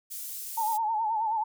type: high-pass noise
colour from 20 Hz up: pink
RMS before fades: -38 dBFS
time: 0.1-0.78 s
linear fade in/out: 20 ms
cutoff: 10000 Hz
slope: 12 dB/octave
type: tone with vibrato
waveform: sine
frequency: 880 Hz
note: A5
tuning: in tune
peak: -25 dBFS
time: 0.57-1.44 s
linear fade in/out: 10 ms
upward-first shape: sine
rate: 9.4 Hz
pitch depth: 79 cents each way
effects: none